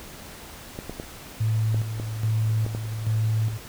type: clicks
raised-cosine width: 2 ms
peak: -19 dBFS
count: 7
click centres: 0.789 / 0.896 / 0.999 / 1.745 / 1.999 / 2.664 / 2.749 s
type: tone with tremolo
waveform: sine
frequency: 110 Hz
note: A2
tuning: in tune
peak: -20 dBFS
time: 1.4-3.58 s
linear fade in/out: 10 ms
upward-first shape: square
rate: 1.2 Hz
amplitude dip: 60%
effects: pink hiss -42 dBFS RMS until 3.68 s